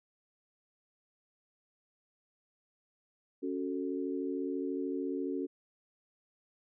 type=chord; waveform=sine; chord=F# minor; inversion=second; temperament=just; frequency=277.5 / 370 / 444 Hz; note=C#4 / F#4 / A4; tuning=+2 / 0 / +16 cents; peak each=-35 / -37 / -40 dBFS; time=3.42-5.47 s; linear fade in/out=20 ms; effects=none